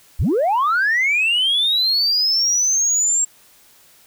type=linear sweep; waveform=sine; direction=up; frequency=30.87 to 7540 Hz; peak=-13 dBFS; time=0.19-3.25 s; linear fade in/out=10 ms; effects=tanh soft clip ceiling -12 dBFS + white hiss -51 dBFS RMS until 4.06 s